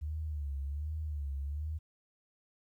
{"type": "tone with vibrato", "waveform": "sine", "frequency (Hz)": 73.42, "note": "D2", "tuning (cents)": 0, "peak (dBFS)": -34, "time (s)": [0.01, 1.79], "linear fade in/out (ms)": 20, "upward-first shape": "sine", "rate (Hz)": 1.3, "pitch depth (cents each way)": 110, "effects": ["12-bit"]}